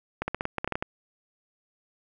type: clicks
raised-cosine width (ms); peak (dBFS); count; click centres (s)
0.5; -13; 11; 0.22 / 0.28 / 0.346 / 0.409 / 0.454 / 0.583 / 0.645 / 0.676 / 0.723 / 0.755 / 0.825
effects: none